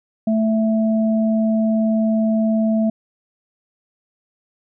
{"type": "tone pair together", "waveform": "sine", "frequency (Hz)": [220.3, 659.3], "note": ["A3", "E5"], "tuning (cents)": [2, 0], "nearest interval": "octave + perfect fifth", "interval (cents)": 1898, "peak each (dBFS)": [-15, -23], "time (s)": [0.27, 2.9], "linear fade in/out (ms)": 5, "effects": []}